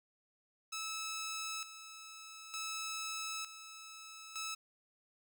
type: tone with tremolo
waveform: 10% pulse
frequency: 1303 Hz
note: E6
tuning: 20 cents flat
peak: -31 dBFS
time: 0.72-4.55 s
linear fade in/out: 10 ms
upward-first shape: square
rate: 0.55 Hz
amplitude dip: 70%
effects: none